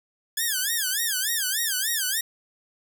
5% pulse tone with vibrato, 1672 Hz, G#6, 11 cents sharp, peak -13 dBFS, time 0.37-2.21 s, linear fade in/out 5 ms, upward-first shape sine, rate 3.4 Hz, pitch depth 210 cents each way, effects none

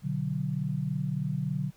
sine chord, B minor, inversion none, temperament equal, 123.47 / 146.83 / 185 Hz, B2 / D3 / F#3, 0 / 0 / 0 cents, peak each -35 / -30 / -33 dBFS, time 0.02-1.72 s, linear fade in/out 50 ms, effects pink hiss -62 dBFS RMS until 1.76 s

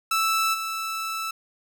sawtooth tone with level steps, 1318.5 Hz, E6, in tune, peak -17 / -24 dBFS, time 0.11-1.31 s, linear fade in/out 5 ms, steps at 0.53 s, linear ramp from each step 20 ms, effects none

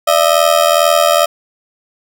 30% pulse ring-modulated tone, 630 Hz, D#5, 21 cents sharp, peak -3 dBFS, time 0.07-1.26 s, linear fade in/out 10 ms, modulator 41.1 Hz, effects none

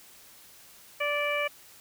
harmonic tone, 584 Hz, D5, 10 cents flat, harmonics 1 / 2 / 3 / 4 / 5, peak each -30 / -34 / -36 / -30 / -38 dBFS, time 1-1.48 s, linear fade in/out 10 ms, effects white hiss -53 dBFS RMS until 1.8 s

